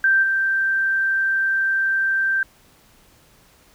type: tone with level steps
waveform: sine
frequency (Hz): 1568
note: G6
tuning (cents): 0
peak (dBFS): -13 / -17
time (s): 0.04-2.43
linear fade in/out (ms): 2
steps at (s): 0.22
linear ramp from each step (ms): 20
effects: pink hiss -54 dBFS RMS until 3.74 s